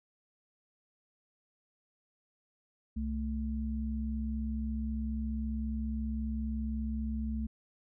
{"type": "tone pair together", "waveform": "sine", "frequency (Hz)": [65.47, 220.2], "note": ["C2", "A3"], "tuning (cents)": [2, 2], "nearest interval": "octave + major sixth", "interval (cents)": 2100, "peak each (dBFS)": [-34, -35], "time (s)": [2.96, 7.47], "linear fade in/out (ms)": 10, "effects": []}